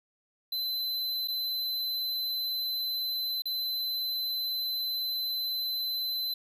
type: tone with dropouts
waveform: square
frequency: 4043 Hz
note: B7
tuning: 40 cents sharp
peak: -30 dBFS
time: 0.52-6.34 s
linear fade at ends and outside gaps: 5 ms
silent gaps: 1.276-1.282 / 3.421-3.455 s
effects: none